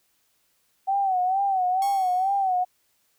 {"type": "tone with vibrato", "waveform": "sine", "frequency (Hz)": 760, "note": "F#5", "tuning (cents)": 46, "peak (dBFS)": -20, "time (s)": [0.87, 2.65], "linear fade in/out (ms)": 20, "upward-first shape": "sine", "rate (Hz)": 2.2, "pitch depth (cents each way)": 86}
{"type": "tone with exponential decay", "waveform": "5% pulse", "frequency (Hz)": 1100, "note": "C#6", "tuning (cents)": -14, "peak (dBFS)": -23, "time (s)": [1.82, 2.65], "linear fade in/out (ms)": 1, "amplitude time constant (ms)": 180}
{"effects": ["white hiss -68 dBFS RMS until 3.18 s"]}